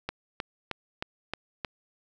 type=click train; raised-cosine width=0.3 ms; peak=-15 dBFS; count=6; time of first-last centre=0.09-1.648 s; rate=3.21 Hz; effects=none